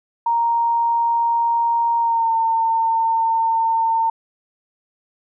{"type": "tone with pitch glide", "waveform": "sine", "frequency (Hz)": [932.3, 905.8], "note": ["A#5", "A#5"], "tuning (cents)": [0, -50], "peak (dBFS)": -15, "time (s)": [0.26, 4.1], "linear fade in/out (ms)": 5, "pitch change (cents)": -50, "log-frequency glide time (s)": [1.99, 2.33], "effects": []}